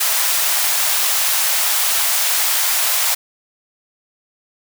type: high-pass noise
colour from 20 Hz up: white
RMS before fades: -17 dBFS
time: 0-3.15 s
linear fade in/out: 10 ms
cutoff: 630 Hz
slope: 24 dB/octave
effects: none